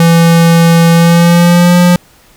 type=tone with pitch glide; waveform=square; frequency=167.4 to 176.74 Hz; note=E3 to F3; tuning=+27 to +21 cents; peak=-4 dBFS; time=0-1.96 s; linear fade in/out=2 ms; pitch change=+94 cents; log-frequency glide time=0.92-1.78 s; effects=pink hiss -44 dBFS RMS until 2.36 s